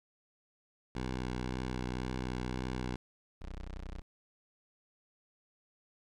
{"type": "tone with vibrato", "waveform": "10% pulse", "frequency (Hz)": 62.8, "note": "B1", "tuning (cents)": 30, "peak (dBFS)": -27, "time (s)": [0.95, 2.96], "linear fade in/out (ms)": 5, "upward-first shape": "sine", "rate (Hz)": 1.9, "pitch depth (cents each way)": 20}
{"type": "tone", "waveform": "25% pulse", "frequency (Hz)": 31.28, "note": "B0", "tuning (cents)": 23, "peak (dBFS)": -37, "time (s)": [3.41, 4.02], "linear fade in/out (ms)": 10}
{"effects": ["low-pass 6000 Hz 12 dB/octave", "11-bit"]}